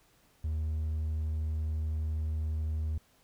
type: tone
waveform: triangle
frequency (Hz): 78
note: D#2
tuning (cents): +5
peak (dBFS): -27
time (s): 0.44-2.98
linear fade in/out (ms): 5
effects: tanh soft clip ceiling -23 dBFS + pink hiss -66 dBFS RMS until 3.23 s

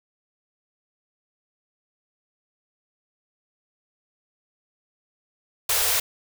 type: band-stop noise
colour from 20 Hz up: white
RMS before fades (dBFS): -22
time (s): 5.69-6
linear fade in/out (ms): 5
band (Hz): 120 to 390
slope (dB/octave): 96
effects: none

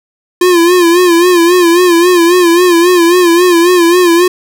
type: tone with vibrato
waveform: square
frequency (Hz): 349.2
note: F4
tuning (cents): 0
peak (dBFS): -5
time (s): 0.41-4.28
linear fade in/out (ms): 5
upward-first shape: sine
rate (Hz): 3.7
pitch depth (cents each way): 77
effects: none

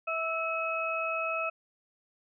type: tone cluster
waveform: sine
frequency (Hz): 650 / 1314 / 2561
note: E5 / E6 / D#7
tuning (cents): -24 / -6 / +49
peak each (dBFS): -34 / -33 / -33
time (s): 0.07-1.5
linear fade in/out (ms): 10
effects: none

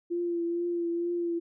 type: tone with vibrato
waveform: sine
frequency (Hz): 343.4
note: F4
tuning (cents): -29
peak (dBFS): -27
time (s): 0.1-1.4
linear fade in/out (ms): 20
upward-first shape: triangle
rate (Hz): 2.2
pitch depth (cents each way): 28
effects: none

